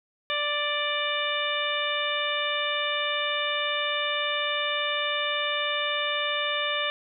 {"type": "harmonic tone with a mistuned harmonic", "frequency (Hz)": 587.3, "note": "D5", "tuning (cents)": 0, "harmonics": [1, 2, 3, 4, 5, 6], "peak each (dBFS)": [-32, -32, -32, -32, -32, -32], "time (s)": [0.3, 6.9], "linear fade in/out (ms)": 0, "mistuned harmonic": 6, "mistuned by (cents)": 30, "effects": []}